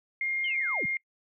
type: tone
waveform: sine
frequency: 2124 Hz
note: C7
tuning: 25 cents sharp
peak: -27 dBFS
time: 0.21-0.97 s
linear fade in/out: 2 ms
type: linear sweep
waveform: sine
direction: down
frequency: 3204 to 92.5 Hz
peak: -34 dBFS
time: 0.44-0.86 s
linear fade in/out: 5 ms
effects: noise-tail reverb RT60 0.1 s tail -24 dB re dry